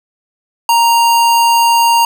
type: tone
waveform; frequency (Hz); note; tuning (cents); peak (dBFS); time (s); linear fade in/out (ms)
square; 932.3; A#5; 0; -8; 0.69-2.05; 2
effects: none